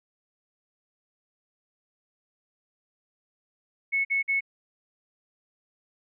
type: tone bursts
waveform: sine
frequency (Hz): 2200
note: C#7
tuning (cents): -14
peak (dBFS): -22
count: 3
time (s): 3.92-4.408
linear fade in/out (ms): 20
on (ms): 130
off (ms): 49
effects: none